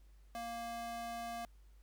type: tone with high-pass filter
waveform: square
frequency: 233.1 Hz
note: A#3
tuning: in tune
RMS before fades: -43 dBFS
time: 0.35-1.45 s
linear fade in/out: 0 ms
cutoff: 520 Hz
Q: 7.7
effects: added 50 Hz sine -58 dBFS peak until 1.82 s + pink hiss -75 dBFS RMS until 1.82 s